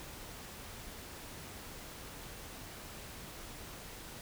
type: silence
effects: pink hiss -48 dBFS RMS until 4.21 s